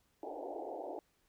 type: band-pass noise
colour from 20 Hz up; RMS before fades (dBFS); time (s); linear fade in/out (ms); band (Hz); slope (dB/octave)
white; -43; 0.23-0.99; 0; 280 to 850; 96
effects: pink hiss -75 dBFS RMS until 1.28 s